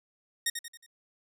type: tone with echo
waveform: 10% pulse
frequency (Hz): 1859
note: A#6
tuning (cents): -5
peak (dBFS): -17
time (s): 0.46-0.5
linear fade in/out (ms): 5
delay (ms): 91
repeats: 4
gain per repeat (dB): -7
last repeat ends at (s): 0.864
effects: none